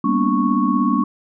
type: tone cluster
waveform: sine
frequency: 198.7 / 234.4 / 251.1 / 291.2 / 1106 Hz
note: G3 / A#3 / B3 / D4 / C#6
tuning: +24 / +10 / +29 / -15 / -4 cents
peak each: -21 dBFS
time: 0.04-1.04 s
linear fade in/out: 5 ms
effects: none